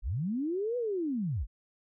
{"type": "linear two-way sweep", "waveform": "sine", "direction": "up then down", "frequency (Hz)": [34.45, 500, 34.45], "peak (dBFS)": -29, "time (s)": [0.02, 1.47], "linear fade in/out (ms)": 50, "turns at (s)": 0.77, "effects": []}